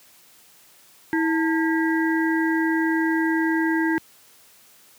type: harmonic tone with a mistuned harmonic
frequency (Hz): 323.5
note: E4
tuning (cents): -32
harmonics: 1 / 3 / 5 / 6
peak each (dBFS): -20 / -29 / -27 / -30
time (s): 1.13-3.98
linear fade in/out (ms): 0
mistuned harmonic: 3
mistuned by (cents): -140
effects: white hiss -53 dBFS RMS until 4.98 s + high-pass 80 Hz 12 dB/octave